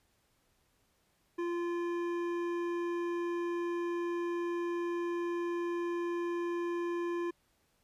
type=tone with hard clipping; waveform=sine; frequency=345.3 Hz; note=F4; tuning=20 cents flat; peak=-34 dBFS; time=1.38-7.31 s; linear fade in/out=10 ms; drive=12 dB; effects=pink hiss -73 dBFS RMS until 7.83 s + resampled to 32000 Hz